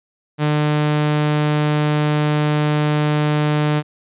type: tone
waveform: sawtooth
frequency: 150 Hz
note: D3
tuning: 37 cents sharp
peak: -11 dBFS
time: 0.38-3.83 s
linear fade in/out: 50 ms
effects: resampled to 8000 Hz

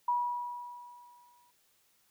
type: tone with exponential decay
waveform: sine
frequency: 970 Hz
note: B5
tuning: 31 cents flat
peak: -25 dBFS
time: 0.08-1.51 s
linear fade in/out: 5 ms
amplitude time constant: 310 ms
effects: white hiss -70 dBFS RMS until 2.1 s

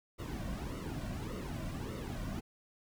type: noise with flanger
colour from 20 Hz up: brown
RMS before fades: -40 dBFS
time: 0.18-2.41 s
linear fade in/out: 20 ms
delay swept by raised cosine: 1.2 to 2.4 ms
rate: 1.7 Hz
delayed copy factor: -0.75
effects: none

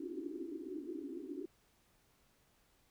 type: band-pass noise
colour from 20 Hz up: pink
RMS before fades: -44 dBFS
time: 0-1.46 s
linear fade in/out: 5 ms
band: 270 to 390 Hz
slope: 96 dB/octave
effects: pink hiss -72 dBFS RMS until 2.9 s

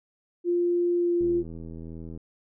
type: tone with pitch glide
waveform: sine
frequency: 349.2 to 346.4 Hz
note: F4 to F4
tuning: 0 to -14 cents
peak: -21 dBFS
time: 0.44-1.44 s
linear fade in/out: 50 ms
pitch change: -14 cents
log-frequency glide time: 0.96-1.15 s
type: click train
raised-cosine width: 3 ms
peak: -28 dBFS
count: 80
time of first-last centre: 1.21-2.175 s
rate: 81.9 Hz
effects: none

